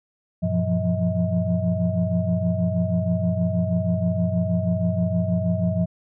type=tone cluster; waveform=sine; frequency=97.7 / 120.7 / 171.5 / 177.8 / 637 Hz; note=G2 / B2 / F3 / F3 / D#5; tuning=-5 / -39 / -31 / +31 / +41 cents; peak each=-25 / -29 / -25 / -23 / -28 dBFS; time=0.42-5.86 s; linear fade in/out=20 ms; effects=tanh soft clip ceiling -9 dBFS